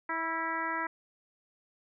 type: harmonic tone with a mistuned harmonic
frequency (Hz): 326.1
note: E4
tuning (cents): -19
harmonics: 1 / 2 / 3 / 4 / 5 / 6 / 7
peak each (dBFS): -41 / -43 / -35 / -37 / -38 / -37 / -47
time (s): 0.09-0.87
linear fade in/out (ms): 5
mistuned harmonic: 4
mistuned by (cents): +29
effects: none